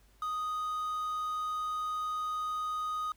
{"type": "tone with quantisation", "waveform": "triangle", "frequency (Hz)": 1244.5, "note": "D#6", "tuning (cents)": 0, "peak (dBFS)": -30, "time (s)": [0.22, 3.12], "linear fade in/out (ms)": 2, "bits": 9, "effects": ["added 50 Hz sine -61 dBFS peak until 3.16 s", "pink hiss -67 dBFS RMS until 3.16 s"]}